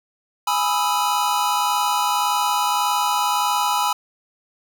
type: chord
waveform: square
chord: E major seventh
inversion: first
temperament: equal with one note detuned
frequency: 830.6 / 987.8 / 1256.8 / 1318.5 Hz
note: G#5 / B5 / D#6 / E6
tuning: 0 / 0 / +17 / 0 cents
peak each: -24 / -22 / -28 / -27 dBFS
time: 0.47-3.93 s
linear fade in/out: 5 ms
effects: none